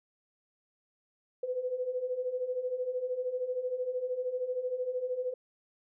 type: beating tone pair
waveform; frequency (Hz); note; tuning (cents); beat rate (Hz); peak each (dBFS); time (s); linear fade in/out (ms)
sine; 493.9 / 506.9; B4 / B4; 0 / +45; 13; -37 / -32; 1.43-5.34; 5
effects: none